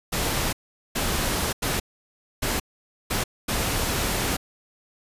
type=noise bursts at uneven times; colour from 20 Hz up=pink; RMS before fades=-25 dBFS; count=6; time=0.12-0.53 / 0.95-1.53 / 1.62-1.8 / 2.42-2.6 / 3.1-3.24 / 3.48-4.37 s; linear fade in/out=10 ms; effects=resampled to 32000 Hz